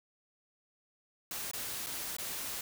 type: noise with dropouts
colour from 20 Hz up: white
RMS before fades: -39 dBFS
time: 1.31-2.61 s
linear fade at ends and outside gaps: 2 ms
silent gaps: 1.513-1.534 / 1.863-1.868 / 2.167-2.184 s
effects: none